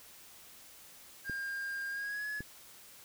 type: tone with pitch glide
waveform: triangle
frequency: 1606 to 1696.6 Hz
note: G6 to G#6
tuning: +41 to +36 cents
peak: -34 dBFS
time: 1.24-2.43 s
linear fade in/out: 50 ms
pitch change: +95 cents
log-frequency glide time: 1.89-2.28 s
type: clicks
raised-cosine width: 3 ms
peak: -29 dBFS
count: 2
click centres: 1.297 / 2.406 s
effects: white hiss -55 dBFS RMS until 3.04 s